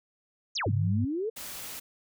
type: exponential two-way sweep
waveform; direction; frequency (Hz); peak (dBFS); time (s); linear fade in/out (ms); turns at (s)
sine; down then up; 7040 to 123 to 466.5; -28; 0.55-1.3; 10; 0.72
type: tone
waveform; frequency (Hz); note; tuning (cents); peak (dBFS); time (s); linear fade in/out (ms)
sine; 101.4; G#2; -41; -25; 0.66-1.05; 5
type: noise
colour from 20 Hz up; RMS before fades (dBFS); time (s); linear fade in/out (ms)
white; -40; 1.36-1.8; 10
effects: none